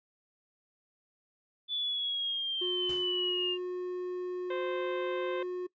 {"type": "linear sweep", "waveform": "sine", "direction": "down", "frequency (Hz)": [3480, 2794], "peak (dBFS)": -30, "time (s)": [1.68, 3.58], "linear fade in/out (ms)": 50}
{"type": "tone", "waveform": "triangle", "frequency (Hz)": 361.7, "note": "F#4", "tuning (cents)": -39, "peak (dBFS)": -31, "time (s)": [2.61, 5.67], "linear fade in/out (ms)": 10}
{"type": "noise with exponential decay", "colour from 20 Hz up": "pink", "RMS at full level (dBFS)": -43, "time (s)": [2.89, 3.23], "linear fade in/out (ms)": 5, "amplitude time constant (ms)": 72}
{"type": "harmonic tone", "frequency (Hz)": 520, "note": "C5", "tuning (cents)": -11, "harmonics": [1, 2, 3, 4, 5, 6, 7], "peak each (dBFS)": [-35, -41, -45, -47, -49, -51, -52], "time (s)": [4.5, 5.43], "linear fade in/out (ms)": 5}
{"effects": ["noise-tail reverb RT60 0.1 s tail -21 dB re dry", "resampled to 16000 Hz"]}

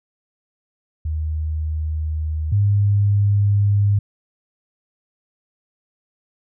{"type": "tone pair in turn", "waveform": "sine", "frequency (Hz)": [77.78, 101.66], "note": ["D#2", "G#2"], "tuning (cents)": [0, -37], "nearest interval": "perfect fourth", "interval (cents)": 463, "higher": "second", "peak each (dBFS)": [-20, -13], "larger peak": "second", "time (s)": [[1.05, 2.52], [2.52, 3.99]], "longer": "neither", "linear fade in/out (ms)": 5, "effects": []}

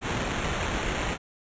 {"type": "noise with sample-and-hold", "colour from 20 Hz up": "pink", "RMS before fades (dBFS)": -29, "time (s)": [0.01, 1.18], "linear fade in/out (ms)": 50, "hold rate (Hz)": 4900, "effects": ["resampled to 16000 Hz"]}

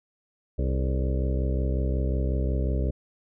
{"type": "harmonic tone with a mistuned harmonic", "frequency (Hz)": 65.5, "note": "C2", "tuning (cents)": 2, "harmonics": [1, 2, 3, 4, 5, 6, 7, 8, 9], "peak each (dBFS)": [-24, -31, -36, -37, -38, -37, -42, -39, -40], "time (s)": [0.58, 2.91], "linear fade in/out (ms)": 10, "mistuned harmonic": 6, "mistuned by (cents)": 86, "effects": []}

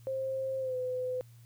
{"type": "tone with pitch glide", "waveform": "sine", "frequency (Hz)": [530, 506.1], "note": ["C5", "B4"], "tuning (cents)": [22, 42], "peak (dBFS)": -31, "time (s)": [0.07, 1.21], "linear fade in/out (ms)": 0, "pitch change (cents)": -80, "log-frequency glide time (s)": [0.59, 0.76], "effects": ["added 117 Hz sine -52 dBFS peak until 1.45 s", "white hiss -66 dBFS RMS until 1.45 s"]}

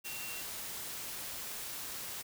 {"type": "tone in noise", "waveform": "sine", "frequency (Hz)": 2741, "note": "F7", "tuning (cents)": -33, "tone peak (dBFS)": -45, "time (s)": [0.04, 0.42], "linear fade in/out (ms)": 20, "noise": "white", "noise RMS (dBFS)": -42, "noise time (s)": [0.04, 2.23], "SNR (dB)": -6, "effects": []}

